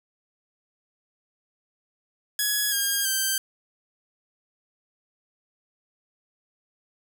5% pulse tone with pitch steps, 1678 / 1619 / 1562 Hz, G#6 / G#6 / G6, +17 / -45 / -7 cents, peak -12 dBFS, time 2.39-3.38 s, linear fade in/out 2 ms, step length 330 ms, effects none

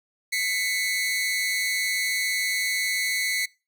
sawtooth tone pair together, 2006 / 2201 Hz, B6 / C#7, +26 / -13 cents, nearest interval major second, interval 161 cents, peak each -23 dBFS, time 0.32-3.46 s, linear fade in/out 10 ms, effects noise-tail reverb RT60 0.3 s tail -24 dB re dry

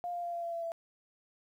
sine tone with pitch steps, 704 / 697.9 / 691.9 / 685.9 / 680 / 674.2 / 668.3 Hz, F5 / F5 / F5 / F5 / F5 / E5 / E5, +14 / -1 / -16 / -31 / -46 / +39 / +24 cents, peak -34 dBFS, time 0.04-0.719 s, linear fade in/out 0 ms, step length 97 ms, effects 11-bit

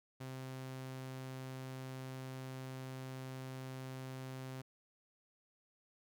sawtooth tone, 130.81 Hz, C3, in tune, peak -40 dBFS, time 0.2-4.62 s, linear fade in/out 10 ms, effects none

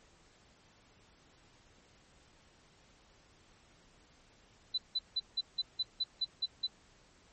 sine tone bursts, 4002 Hz, B7, 22 cents sharp, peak -29 dBFS, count 10, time 4.74-6.67 s, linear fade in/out 10 ms, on 40 ms, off 170 ms, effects pink hiss -64 dBFS RMS until 7.32 s + MP3 32 kbps

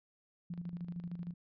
sine tone with tremolo, 173.4 Hz, F3, 12 cents flat, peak -37 dBFS, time 0.5-1.34 s, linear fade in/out 5 ms, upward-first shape square, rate 13 Hz, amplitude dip 60%, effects resampled to 11025 Hz

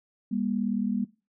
sine tone pair together, 201.1 / 239.9 Hz, G3 / A#3, +44 / +50 cents, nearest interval minor third, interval 306 cents, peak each -28 dBFS, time 0.31-1.05 s, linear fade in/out 10 ms, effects noise-tail reverb RT60 0.3 s tail -19 dB re dry

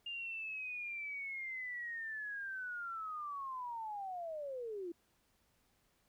sine linear sweep, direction down, 2819 to 329.6 Hz, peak -40 dBFS, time 0.06-4.92 s, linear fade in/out 5 ms, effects pink hiss -75 dBFS RMS until 6.08 s

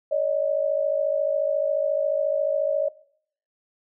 sine tone pair together, 563.8 / 618 Hz, C#5 / D#5, +29 / -12 cents, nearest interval major second, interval 159 cents, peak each -23 dBFS, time 0.11-2.89 s, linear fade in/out 10 ms, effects noise-tail reverb RT60 0.6 s tail -20 dB re dry

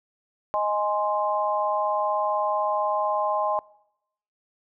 sine chord, Ab major, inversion second, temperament equal, 622.3 / 830.6 / 1046.5 Hz, Eb5 / Ab5 / C6, 0 / 0 / 0 cents, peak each -26 dBFS, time 0.54-3.59 s, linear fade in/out 0 ms, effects noise-tail reverb RT60 0.8 s tail -23 dB re dry

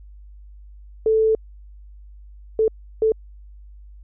sine tone bursts at uneven times, 440 Hz, A4, in tune, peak -14 dBFS, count 3, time 1.06-1.35 / 2.59-2.68 / 3.02-3.12 s, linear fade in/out 2 ms, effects added 50 Hz sine -40 dBFS peak until 4.03 s

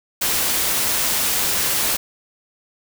white noise, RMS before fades -20 dBFS, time 0.21-1.97 s, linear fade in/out 10 ms, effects none

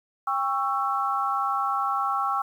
sine chord, C# diminished, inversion second, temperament just, 798.3 / 1108.7 / 1330.5 Hz, G5 / C#6 / E6, +31 / 0 / +16 cents, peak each -28 / -27 / -27 dBFS, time 0.27-2.42 s, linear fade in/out 5 ms, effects 9-bit

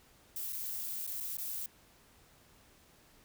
violet noise with dropouts, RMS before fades -39 dBFS, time 0.36-1.66 s, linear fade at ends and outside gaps 2 ms, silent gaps 0.525-0.529 / 1.067-1.074 / 1.203-1.207 / 1.371-1.383 s, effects pink hiss -63 dBFS RMS until 3.24 s

